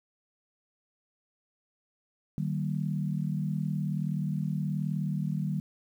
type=tone cluster; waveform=sine; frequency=151.9 / 190.9 / 232.3 Hz; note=D#3 / G3 / A#3; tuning=-41 / -46 / -6 cents; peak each=-30 / -32 / -39 dBFS; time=2.38-5.6 s; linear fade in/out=0 ms; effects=10-bit